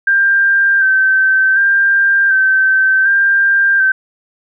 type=tone with vibrato; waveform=sine; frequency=1568 Hz; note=G6; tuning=in tune; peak=-8 dBFS; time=0.07-3.92 s; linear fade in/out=5 ms; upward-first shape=square; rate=0.67 Hz; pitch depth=25 cents each way; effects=none